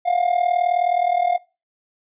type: tone with amplitude modulation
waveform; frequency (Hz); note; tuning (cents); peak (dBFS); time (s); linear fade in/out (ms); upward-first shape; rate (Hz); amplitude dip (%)
triangle; 709; F5; +26; -11; 0.05-1.38; 20; sine; 39.3; 80
effects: noise-tail reverb RT60 0.3 s tail -23 dB re dry + resampled to 8000 Hz